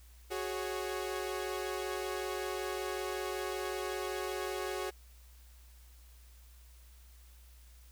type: chord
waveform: sawtooth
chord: F# suspended second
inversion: none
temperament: equal with one note detuned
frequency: 370 / 415.3 / 552.4 Hz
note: F#4 / G#4 / C#5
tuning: 0 / 0 / -6 cents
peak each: -34 / -36 / -39 dBFS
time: 0.3-4.91 s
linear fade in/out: 20 ms
effects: added 60 Hz sine -54 dBFS peak until 7.91 s + white hiss -64 dBFS RMS until 7.91 s